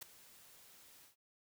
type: noise with ADSR envelope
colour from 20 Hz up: white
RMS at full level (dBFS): -43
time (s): 0.01-1.16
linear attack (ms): 13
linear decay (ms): 7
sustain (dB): -18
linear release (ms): 120
effects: none